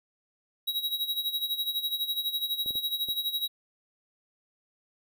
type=tone with tremolo; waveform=square; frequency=3849 Hz; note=B7; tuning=45 cents flat; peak=-26 dBFS; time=0.67-3.48 s; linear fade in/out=10 ms; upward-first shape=sine; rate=12 Hz; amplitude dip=75%
type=clicks; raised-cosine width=2 ms; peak=-33 dBFS; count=4; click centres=2.661 / 2.707 / 2.755 / 3.087 s
effects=none